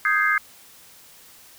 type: chord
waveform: sine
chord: Ab major seventh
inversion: second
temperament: equal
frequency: 1244.5 / 1568 / 1661.2 / 2093 Hz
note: Eb6 / G6 / Ab6 / C7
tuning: 0 / 0 / 0 / 0 cents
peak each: -23 dBFS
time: 0.05-0.38 s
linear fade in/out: 2 ms
effects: white hiss -49 dBFS RMS until 1.58 s